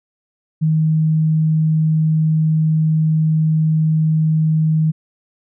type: tone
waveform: sine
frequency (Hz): 157.4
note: D#3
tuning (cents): +20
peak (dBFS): -12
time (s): 0.61-4.92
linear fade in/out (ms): 20
effects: none